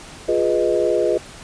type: chord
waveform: sine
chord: F half-diminished seventh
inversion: none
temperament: equal with one note detuned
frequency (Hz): 352.5 / 415.3 / 493.9 / 622.3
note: F4 / Ab4 / Cb5 / Eb5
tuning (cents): +16 / 0 / 0 / 0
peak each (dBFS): -21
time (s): 0.28-1.18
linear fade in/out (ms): 10
effects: pink hiss -39 dBFS RMS until 1.43 s + resampled to 22050 Hz